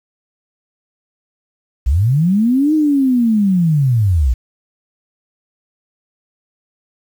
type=linear two-way sweep; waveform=sine; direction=up then down; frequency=55 to 314.7 to 55 Hz; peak=-10 dBFS; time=1.86-4.34 s; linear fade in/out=10 ms; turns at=2.74 s; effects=7-bit